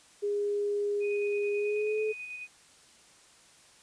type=tone with pitch glide; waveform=sine; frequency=409.7 to 431.8 Hz; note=G#4 to A4; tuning=-24 to -33 cents; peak=-27 dBFS; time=0.22-2.13 s; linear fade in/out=20 ms; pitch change=+91 cents; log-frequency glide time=1.54-2.01 s
type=tone with tremolo; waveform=sine; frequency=2489 Hz; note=D#7; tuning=in tune; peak=-37 dBFS; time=1-2.48 s; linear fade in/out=50 ms; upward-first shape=square; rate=9.2 Hz; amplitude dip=30%
effects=white hiss -58 dBFS RMS until 3.82 s + resampled to 22050 Hz